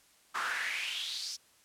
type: noise with high-pass filter sweep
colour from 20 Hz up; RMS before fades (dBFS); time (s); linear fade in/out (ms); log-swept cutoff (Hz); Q
brown; -36; 0.34-1.37; 20; 1200 to 5600; 5
effects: white hiss -64 dBFS RMS until 1.64 s + low-pass 11000 Hz 12 dB/octave